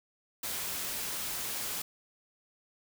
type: noise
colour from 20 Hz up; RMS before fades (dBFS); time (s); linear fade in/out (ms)
white; -36; 0.43-1.82; 5
effects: none